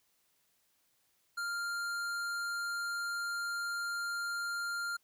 sine tone with hard clipping, 1396.9 Hz, F6, in tune, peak -36 dBFS, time 1.37-4.97 s, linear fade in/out 10 ms, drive 14 dB, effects white hiss -74 dBFS RMS until 5.03 s

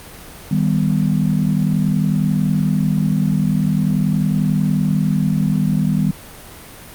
sine chord, Eb augmented, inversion none, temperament equal, 155.56 / 196 / 246.9 Hz, Eb3 / G3 / B3, 0 / 0 / 0 cents, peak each -17 / -17 / -22 dBFS, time 0.51-6.11 s, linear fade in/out 5 ms, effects pink hiss -37 dBFS RMS until 6.94 s + Opus 32 kbps

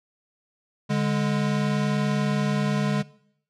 square tone pair together, 145.7 / 206.1 Hz, D3 / G#3, -13 / -13 cents, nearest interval tritone, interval 600 cents, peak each -25 dBFS, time 0.89-3.03 s, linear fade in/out 20 ms, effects noise-tail reverb RT60 0.7 s tail -21 dB re dry + low-pass 6000 Hz 12 dB/octave

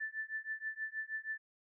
sine tone with tremolo, 1760 Hz, A6, in tune, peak -34 dBFS, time 0-1.38 s, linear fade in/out 10 ms, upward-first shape triangle, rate 6.3 Hz, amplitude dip 100%, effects none

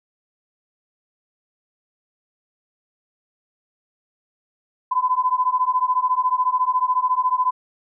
sine beating tone pair, 1004 / 1018 Hz, B5 / C6, +28 / -48 cents, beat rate 14 Hz, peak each -20 dBFS, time 4.91-7.51 s, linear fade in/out 10 ms, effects none

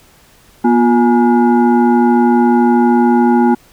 sine tone with frequency modulation, 241.2 Hz, B3, 41 cents flat, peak -7 dBFS, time 0.64-3.55 s, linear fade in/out 10 ms, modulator 596 Hz, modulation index 0.99, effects pink hiss -47 dBFS RMS until 3.72 s

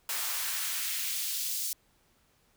white noise with high-pass filter sweep, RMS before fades -33 dBFS, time 0.09-1.73 s, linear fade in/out 2 ms, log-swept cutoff 760 to 5100 Hz, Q 0.98, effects pink hiss -68 dBFS RMS until 2.56 s

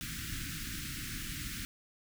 pink band-stop noise, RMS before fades -40 dBFS, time 0.01-1.65 s, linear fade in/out 0 ms, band 310 to 1400 Hz, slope 48 dB/octave, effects none

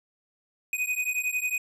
square beating tone pair, 2489 / 2500 Hz, D#7 / D#7, 0 / +8 cents, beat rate 11 Hz, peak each -30 dBFS, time 0.73-1.58 s, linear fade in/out 2 ms, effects resampled to 32000 Hz

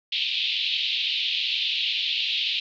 white band-pass noise, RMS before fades -26 dBFS, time 0.12-2.6 s, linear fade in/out 5 ms, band 2600 to 3900 Hz, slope 48 dB/octave, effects none

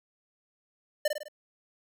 square tone with echo, 599 Hz, D5, 34 cents sharp, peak -23 dBFS, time 1.05-1.08 s, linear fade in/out 5 ms, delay 51 ms, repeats 4, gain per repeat -5 dB, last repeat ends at 1.284 s, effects none

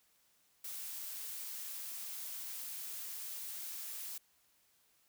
blue noise, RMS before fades -44 dBFS, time 0.64-4.18 s, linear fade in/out 5 ms, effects white hiss -72 dBFS RMS until 5.08 s

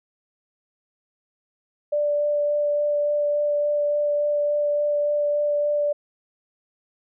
sine tone with vibrato, 587.3 Hz, D5, in tune, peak -19 dBFS, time 1.92-5.93 s, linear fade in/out 10 ms, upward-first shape sine, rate 3.5 Hz, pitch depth 8 cents each way, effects none

